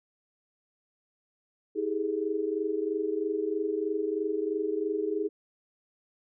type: tone cluster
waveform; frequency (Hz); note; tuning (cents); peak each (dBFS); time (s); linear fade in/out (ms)
sine; 319.4 / 398.8 / 421.9; D#4 / G4 / G#4; +45 / +30 / +27; -33 / -32 / -30; 1.75-5.29; 20
effects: none